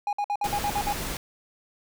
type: tone bursts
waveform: triangle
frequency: 821 Hz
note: G#5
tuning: 20 cents flat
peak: -22 dBFS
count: 8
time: 0.07-0.927 s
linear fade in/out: 2 ms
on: 59 ms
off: 55 ms
type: noise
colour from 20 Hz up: pink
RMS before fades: -32 dBFS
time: 0.44-1.17 s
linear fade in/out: 2 ms
effects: none